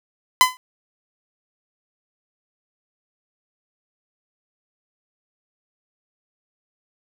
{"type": "tone with exponential decay", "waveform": "sawtooth", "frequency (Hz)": 1014, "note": "B5", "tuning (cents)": 45, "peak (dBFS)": -3, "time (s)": [0.41, 0.57], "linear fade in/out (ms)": 0, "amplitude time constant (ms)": 34, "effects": []}